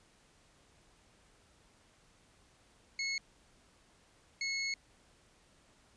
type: tone bursts at uneven times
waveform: 25% pulse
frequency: 2183 Hz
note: C#7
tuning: 27 cents flat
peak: -30 dBFS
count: 2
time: 2.99-3.18 / 4.41-4.74 s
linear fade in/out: 2 ms
effects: pink hiss -66 dBFS RMS until 5.96 s + resampled to 22050 Hz